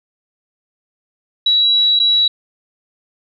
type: tone with dropouts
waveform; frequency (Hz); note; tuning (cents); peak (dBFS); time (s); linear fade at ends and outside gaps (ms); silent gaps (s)
sine; 3901; B7; -22; -10; 1.46-2.28; 5; 1.992-1.998
effects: none

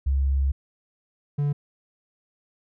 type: tone pair in turn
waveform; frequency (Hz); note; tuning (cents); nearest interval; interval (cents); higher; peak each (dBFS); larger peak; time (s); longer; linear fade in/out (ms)
sine / triangle; 68.2 / 144.51; C#2 / D3; -28 / -28; octave + minor second; 1300; second; -19; neither; 0.06-0.52 / 1.38-1.53; first; 10
effects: none

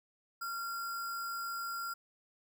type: tone with sample-and-hold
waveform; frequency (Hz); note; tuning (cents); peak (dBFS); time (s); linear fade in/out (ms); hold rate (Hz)
sine; 1377; F6; -25; -36; 0.41-1.94; 10; 6300
effects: none

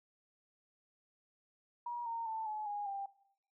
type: tone with pitch steps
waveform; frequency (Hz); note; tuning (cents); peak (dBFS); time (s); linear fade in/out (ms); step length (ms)
sine; 956 / 920.8 / 886.8 / 854.2 / 822.7 / 792.4; A#5 / A#5 / A5 / G#5 / G#5 / G5; +43 / -22 / +13 / +48 / -17 / +18; -37; 1.86-3.06; 5; 200
effects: noise-tail reverb RT60 0.7 s tail -19 dB re dry

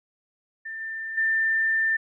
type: tone with level steps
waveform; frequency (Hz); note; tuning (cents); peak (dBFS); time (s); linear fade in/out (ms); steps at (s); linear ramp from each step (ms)
sine; 1789; A6; +28; -32 / -30 / -20; 0.65-1.97; 10; 0.8 / 1.17; 10
effects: none

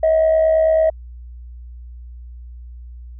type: tone with amplitude modulation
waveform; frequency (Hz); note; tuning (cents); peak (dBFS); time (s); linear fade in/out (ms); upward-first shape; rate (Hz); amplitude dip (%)
sine; 639; D#5; +46; -8; 0.03-0.9; 5; sine; 69.1; 50
effects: tanh soft clip ceiling -8 dBFS + added 60 Hz sine -33 dBFS peak until 3.19 s

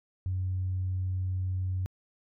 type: tone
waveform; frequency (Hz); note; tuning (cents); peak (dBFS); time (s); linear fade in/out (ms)
sine; 92.7; F#2; +4; -27; 0.26-1.86; 0
effects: tanh soft clip ceiling -23 dBFS

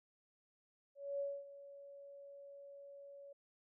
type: tone with ADSR envelope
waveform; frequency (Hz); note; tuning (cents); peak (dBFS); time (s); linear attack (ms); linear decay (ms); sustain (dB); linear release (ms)
sine; 562; C#5; +24; -36; 0.95-3.33; 250; 240; -16; 7
effects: none

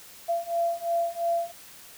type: beating tone pair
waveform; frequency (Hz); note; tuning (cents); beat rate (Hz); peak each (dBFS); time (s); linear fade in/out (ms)
sine; 679 / 681.9; F5 / F5; -49 / -42; 2.9; -28 / -27; 0.28-1.52; 20
effects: white hiss -48 dBFS RMS until 1.97 s

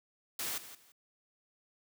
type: noise with echo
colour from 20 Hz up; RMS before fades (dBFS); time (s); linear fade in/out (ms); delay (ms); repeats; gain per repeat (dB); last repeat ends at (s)
white; -37; 0.39-0.58; 2; 170; 2; -13; 0.92
effects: high-pass 100 Hz 12 dB/octave

